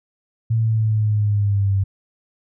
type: linear sweep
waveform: sine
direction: down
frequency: 114 to 96.7 Hz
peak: -15 dBFS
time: 0.5-1.84 s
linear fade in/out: 10 ms
effects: none